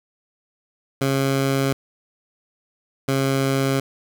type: tone pair in turn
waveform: 15% pulse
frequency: 136.2 / 135.53 Hz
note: C#3 / C#3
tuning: -30 / -39 cents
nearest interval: unison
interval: 9 cents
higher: first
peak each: -12 dBFS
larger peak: neither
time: 1.01-1.73 / 3.08-3.8 s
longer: neither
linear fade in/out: 5 ms
effects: none